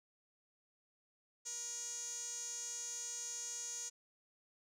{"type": "tone with band-pass filter", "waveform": "sawtooth", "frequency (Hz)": 476.4, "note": "A#4", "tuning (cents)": 38, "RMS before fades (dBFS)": -44, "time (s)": [1.45, 3.9], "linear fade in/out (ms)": 20, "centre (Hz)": 6700, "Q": 9.4, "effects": []}